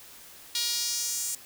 sawtooth tone with high-pass filter sweep, 474.5 Hz, A#4, 31 cents sharp, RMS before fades -30 dBFS, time 0.55-1.35 s, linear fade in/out 2 ms, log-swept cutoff 4000 to 7800 Hz, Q 2.2, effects white hiss -49 dBFS RMS until 1.45 s

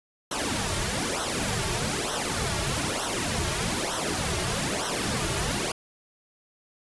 pink noise with flanger, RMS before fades -28 dBFS, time 0.31-5.72 s, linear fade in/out 5 ms, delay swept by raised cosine 0.42 to 4.02 ms, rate 1.1 Hz, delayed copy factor -0.8, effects resampled to 24000 Hz

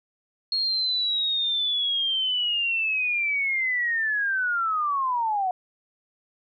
sine linear sweep, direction down, 4299 to 719 Hz, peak -22 dBFS, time 0.52-5.51 s, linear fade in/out 2 ms, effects none

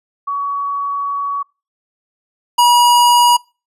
sine / square tone pair in turn, 1128 / 963.6 Hz, C#6 / B5, +30 / -43 cents, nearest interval minor third, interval 273 cents, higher first, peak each -17 / -8 dBFS, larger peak second, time 0.27-1.43 / 2.58-3.37 s, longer first, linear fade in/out 10 ms, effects noise-tail reverb RT60 0.3 s tail -24 dB re dry + resampled to 32000 Hz

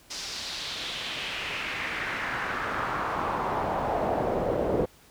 brown noise with band-pass filter sweep, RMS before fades -30 dBFS, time 0.1-4.86 s, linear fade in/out 10 ms, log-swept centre 5400 to 460 Hz, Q 2.4, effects pink hiss -56 dBFS RMS until 5.1 s

